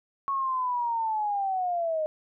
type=linear sweep; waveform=sine; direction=down; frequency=1108.7 to 611 Hz; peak=-25 dBFS; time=0.28-2.06 s; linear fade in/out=0 ms; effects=none